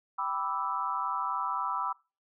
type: chord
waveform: sine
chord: E minor seventh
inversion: first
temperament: equal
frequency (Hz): 784 / 987.8 / 1174.7 / 1318.5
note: G5 / B5 / D6 / E6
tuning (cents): 0 / 0 / 0 / 0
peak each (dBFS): -39 / -33 / -35 / -34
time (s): 0.18-1.93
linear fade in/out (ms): 10
effects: noise-tail reverb RT60 0.3 s tail -23 dB re dry